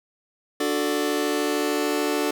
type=chord; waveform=sawtooth; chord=D major; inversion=none; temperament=just; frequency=293.7 / 367.1 / 440.5 Hz; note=D4 / F#4 / A4; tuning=0 / -14 / +2 cents; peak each=-21 / -24 / -22 dBFS; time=0.6-2.31 s; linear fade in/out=5 ms; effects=none